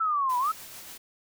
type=exponential two-way sweep; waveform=sine; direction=down then up; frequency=1339 to 967 to 1339 Hz; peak=-23 dBFS; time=0-0.52 s; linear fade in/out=10 ms; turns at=0.38 s
type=noise with tremolo; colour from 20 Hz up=white; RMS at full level=-43 dBFS; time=0.29-0.98 s; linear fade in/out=10 ms; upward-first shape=sine; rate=6.8 Hz; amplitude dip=25%
effects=none